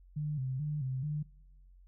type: tone with vibrato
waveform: sine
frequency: 140 Hz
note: C#3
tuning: 18 cents sharp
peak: -32 dBFS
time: 0.16-1.23 s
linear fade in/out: 10 ms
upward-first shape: square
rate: 2.3 Hz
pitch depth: 120 cents each way
effects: noise-tail reverb RT60 0.9 s tail -22 dB re dry + added 45 Hz sine -55 dBFS peak until 1.87 s